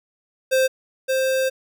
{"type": "tone pair in turn", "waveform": "square", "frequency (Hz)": [523.3, 525.7], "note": ["C5", "C5"], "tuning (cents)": [0, 8], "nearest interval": "unison", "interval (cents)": 8, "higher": "second", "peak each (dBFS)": [-16, -19], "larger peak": "first", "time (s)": [[0.51, 0.68], [1.08, 1.5]], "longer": "second", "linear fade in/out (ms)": 20, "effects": []}